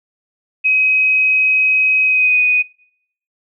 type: tone with pitch glide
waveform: sine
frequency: 2533 to 2489 Hz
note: D#7 to D#7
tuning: +30 to 0 cents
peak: -10 dBFS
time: 0.64-2.63 s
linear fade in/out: 20 ms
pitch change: -30 cents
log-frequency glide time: 2.04-2.4 s
effects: noise-tail reverb RT60 0.7 s tail -23 dB re dry